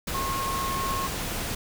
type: tone in noise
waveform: sine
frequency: 1081 Hz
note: C#6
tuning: 44 cents flat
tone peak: -28 dBFS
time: 0.14-1.07 s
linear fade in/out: 5 ms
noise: pink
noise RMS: -31 dBFS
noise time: 0.07-1.55 s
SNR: 0 dB
effects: none